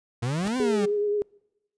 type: exponential two-way sweep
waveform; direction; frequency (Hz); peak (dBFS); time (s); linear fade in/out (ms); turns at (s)
40% pulse; up then down; 112.7 to 261.6 to 192.4; -24; 0.22-0.86; 10; 0.57
type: noise with exponential growth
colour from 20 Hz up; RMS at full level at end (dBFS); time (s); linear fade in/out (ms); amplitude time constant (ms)
pink; -32; 0.33-0.48; 2; 31
type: tone with vibrato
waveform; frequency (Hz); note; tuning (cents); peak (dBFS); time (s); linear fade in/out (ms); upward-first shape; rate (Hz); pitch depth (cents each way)
sine; 413.6; G#4; -7; -22; 0.6-1.22; 0; triangle; 9.5; 31
effects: noise-tail reverb RT60 0.9 s tail -25 dB re dry + resampled to 22050 Hz